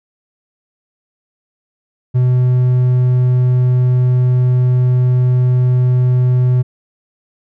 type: tone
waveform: triangle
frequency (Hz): 125.6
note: B2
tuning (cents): +30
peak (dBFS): -7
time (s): 2.14-6.63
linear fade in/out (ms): 20
effects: none